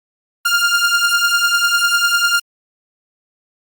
sawtooth beating tone pair, 1396.9 / 1406.9 Hz, F6 / F6, 0 / +12 cents, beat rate 10 Hz, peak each -12 dBFS, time 0.45-2.4 s, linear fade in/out 10 ms, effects Opus 24 kbps

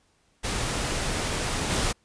pink noise with level steps, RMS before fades -28 / -25 dBFS, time 0.43-1.93 s, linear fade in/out 20 ms, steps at 1.69 s, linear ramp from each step 20 ms, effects pink hiss -66 dBFS RMS until 2.04 s + resampled to 22050 Hz

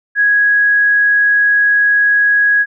sine tone, 1661.2 Hz, G#6, in tune, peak -8 dBFS, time 0.15-2.66 s, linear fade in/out 50 ms, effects none

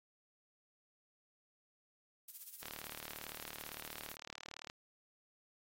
violet noise with tremolo, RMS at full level -47 dBFS, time 2.28-4.16 s, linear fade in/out 5 ms, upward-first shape sine, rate 16 Hz, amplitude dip 70%
click train, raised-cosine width 0.2 ms, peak -28 dBFS, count 79, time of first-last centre 2.63-4.699 s, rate 37.7 Hz
effects AAC 48 kbps

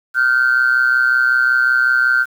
sine tone pair together, 1408.6 / 1534 Hz, F6 / G6, +14 / -38 cents, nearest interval minor second, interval 148 cents, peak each -13 dBFS, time 0.14-2.26 s, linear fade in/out 50 ms, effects tanh soft clip ceiling -6 dBFS + 7-bit

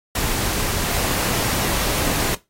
pink noise, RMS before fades -22 dBFS, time 0.15-2.35 s, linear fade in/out 5 ms, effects noise-tail reverb RT60 0.2 s tail -17 dB re dry + AAC 48 kbps

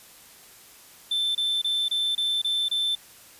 triangle tone bursts, 3542 Hz, A7, 11 cents sharp, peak -21 dBFS, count 7, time 1.11-2.952 s, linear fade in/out 5 ms, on 240 ms, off 27 ms, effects white hiss -50 dBFS RMS until 3.39 s + resampled to 32000 Hz

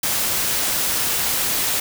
white noise, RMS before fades -21 dBFS, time 0.03-1.8 s, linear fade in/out 5 ms, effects none

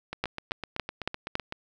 two click trains, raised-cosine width 0.3 ms, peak -18 / -11 dBFS, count 12 / 5, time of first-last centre 0.13-1.524 / 0.24-1.354 s, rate 7.89 / 3.59 Hz, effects none

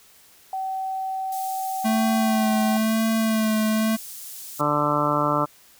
sine tone, 764 Hz, G5, 45 cents flat, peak -25 dBFS, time 0.53-2.77 s, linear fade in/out 2 ms
pink high-pass noise, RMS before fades -38 dBFS, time 1.32-4.61 s, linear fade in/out 2 ms, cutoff 8000 Hz, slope 12 dB/octave
square tone with vibrato, 220 Hz, A3, in tune, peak -20 dBFS, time 1.84-3.97 s, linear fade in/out 20 ms, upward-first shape sine, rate 0.99 Hz, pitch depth 26 cents each way
harmonic tone, 147.6 Hz, D3, 9 cents sharp, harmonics 1 / 2 / 3 / 4 / 5 / 6 / 7 / 8 / 9, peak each -29 / -27 / -33 / -26 / -34 / -29 / -27 / -26 / -26 dBFS, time 4.59-5.46 s, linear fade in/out 20 ms
effects white hiss -53 dBFS RMS until 5.79 s

